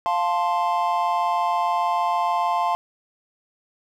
triangle chord, F major, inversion none, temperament equal, 698.5 / 880 / 1046.5 Hz, F5 / A5 / C6, 0 / 0 / 0 cents, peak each -22 dBFS, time 0.06-2.75 s, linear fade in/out 0 ms, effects none

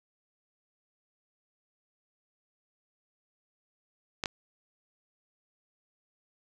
clicks, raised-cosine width 0.2 ms, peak -13 dBFS, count 2, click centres 4.238 / 4.258 s, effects none

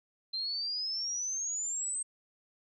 sine exponential sweep, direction up, 4100 to 8372 Hz, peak -32 dBFS, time 0.33-2.03 s, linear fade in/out 10 ms, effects none

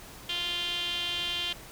sawtooth tone with band-pass filter, 349.2 Hz, F4, in tune, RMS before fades -32 dBFS, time 0.29-1.53 s, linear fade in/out 5 ms, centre 3200 Hz, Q 7.1, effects pink hiss -47 dBFS RMS until 1.71 s

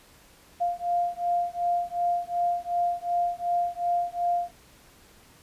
sine beating tone pair, 698 / 700.7 Hz, F5 / F5, -1 / +6 cents, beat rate 2.7 Hz, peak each -27 / -27 dBFS, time 0.6-4.51 s, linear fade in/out 20 ms, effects pink hiss -55 dBFS RMS until 5.42 s + resampled to 32000 Hz

